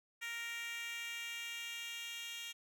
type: tone with high-pass filter sweep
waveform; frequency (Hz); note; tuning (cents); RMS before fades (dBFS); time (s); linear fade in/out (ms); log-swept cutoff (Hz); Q
10% pulse; 466.2; A#4; 0; -44; 0.21-2.53; 20; 2000 to 3100; 2.2
effects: none